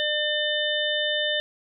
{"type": "harmonic tone", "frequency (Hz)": 600, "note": "D5", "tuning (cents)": 37, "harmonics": [1, 3, 5, 6], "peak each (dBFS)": [-28, -28, -28, -28], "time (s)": [0, 1.4], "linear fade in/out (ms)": 0, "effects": []}